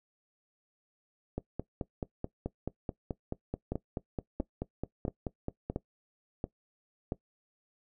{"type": "two click trains", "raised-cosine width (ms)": 2, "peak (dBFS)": [-20, -19], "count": [21, 6], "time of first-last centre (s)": [[1.38, 5.7], [3.72, 7.121]], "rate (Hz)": [4.63, 1.47], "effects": ["noise-tail reverb RT60 0.1 s tail -19 dB re dry"]}